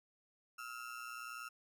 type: ring-modulated tone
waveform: 35% pulse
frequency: 1345 Hz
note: E6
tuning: 34 cents sharp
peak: -40 dBFS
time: 0.58-1.49 s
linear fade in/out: 10 ms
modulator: 60.4 Hz
effects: none